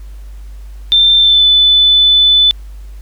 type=tone with pitch glide; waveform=sine; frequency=3571 to 3500 Hz; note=A7 to A7; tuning=+25 to -10 cents; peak=-5 dBFS; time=0.92-2.51 s; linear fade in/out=0 ms; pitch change=-35 cents; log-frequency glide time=1.17-1.46 s; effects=added 50 Hz sine -27 dBFS peak until 3.01 s + pink hiss -49 dBFS RMS until 3.01 s